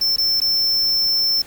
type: tone with dropouts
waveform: square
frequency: 5340 Hz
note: E8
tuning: 22 cents sharp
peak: -16 dBFS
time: 0.01-1.42 s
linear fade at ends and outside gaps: 5 ms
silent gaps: 0.162-0.181 / 0.403-0.415 s
effects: pink hiss -42 dBFS RMS until 1.46 s